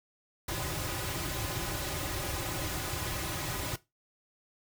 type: noise with comb filter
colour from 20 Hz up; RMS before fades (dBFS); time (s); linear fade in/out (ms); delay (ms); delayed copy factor
pink; -35; 0.48-3.76; 5; 4.4; -0.8
effects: noise-tail reverb RT60 0.2 s tail -17 dB re dry